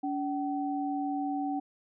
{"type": "tone pair together", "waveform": "sine", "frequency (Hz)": [285.4, 762.4], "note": ["D4", "G5"], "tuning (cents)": [-49, -48], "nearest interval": "octave + perfect fourth", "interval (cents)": 1701, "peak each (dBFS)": [-31, -33], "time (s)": [0.03, 1.6], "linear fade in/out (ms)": 10, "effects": []}